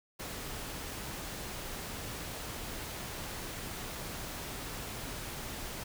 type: noise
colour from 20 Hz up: pink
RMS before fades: -41 dBFS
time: 0.19-5.84 s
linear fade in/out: 10 ms
effects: none